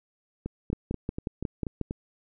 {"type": "two click trains", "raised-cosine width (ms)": 3, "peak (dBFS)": [-16, -19], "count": [7, 7], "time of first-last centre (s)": [[0.73, 1.813], [0.46, 1.909]], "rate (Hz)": [5.54, 4.14], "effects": []}